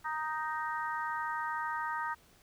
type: harmonic tone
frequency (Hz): 311.1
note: D#4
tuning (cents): 0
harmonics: 3 / 4 / 5 / 6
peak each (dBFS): -36 / -38 / -40 / -42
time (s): 0.04-2.15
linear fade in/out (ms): 20
effects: pink hiss -63 dBFS RMS until 2.42 s